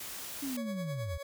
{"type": "noise", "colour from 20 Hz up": "white", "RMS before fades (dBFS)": -42, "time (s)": [0, 0.57], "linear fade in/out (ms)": 5}
{"type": "linear sweep", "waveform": "sine", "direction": "down", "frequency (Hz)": [285.1, 72], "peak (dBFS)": -34, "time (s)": [0.42, 1.18], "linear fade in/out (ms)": 10}
{"type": "tone with tremolo", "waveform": "40% pulse", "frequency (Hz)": 560, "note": "C#5", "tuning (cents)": 18, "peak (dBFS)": -37, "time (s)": [0.57, 1.23], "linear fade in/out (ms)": 5, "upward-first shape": "sine", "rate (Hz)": 9.5, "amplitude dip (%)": 60}
{"effects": []}